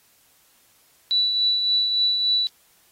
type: tone with tremolo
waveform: sine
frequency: 3951 Hz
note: B7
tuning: in tune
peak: -16 dBFS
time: 1.11-2.47 s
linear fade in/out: 0 ms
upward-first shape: triangle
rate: 3.5 Hz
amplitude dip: 45%
effects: white hiss -59 dBFS RMS until 2.91 s + AAC 48 kbps